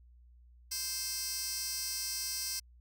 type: tone with high-pass filter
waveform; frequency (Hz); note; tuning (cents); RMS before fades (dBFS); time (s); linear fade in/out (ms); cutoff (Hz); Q
15% pulse; 523.3; C5; 0; -37; 0.71-2.6; 10; 5500; 1.5
effects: added 60 Hz sine -56 dBFS peak until 2.8 s